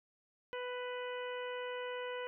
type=harmonic tone; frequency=495.9 Hz; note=B4; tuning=7 cents sharp; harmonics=1 / 2 / 3 / 4 / 5 / 6; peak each=-40 / -46 / -48 / -50 / -53 / -51 dBFS; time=0.53-2.27 s; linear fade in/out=0 ms; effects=none